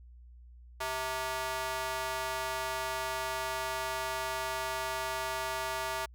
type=tone with high-pass filter; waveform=square; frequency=130 Hz; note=C3; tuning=11 cents flat; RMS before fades=-35 dBFS; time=0.8-6.06 s; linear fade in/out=10 ms; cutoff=820 Hz; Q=1.4; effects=added 60 Hz sine -50 dBFS peak until 6.14 s